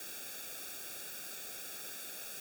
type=noise with comb filter; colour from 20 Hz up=white; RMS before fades=-45 dBFS; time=0-2.4 s; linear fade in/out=2 ms; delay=0.98 ms; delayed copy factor=-0.9; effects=none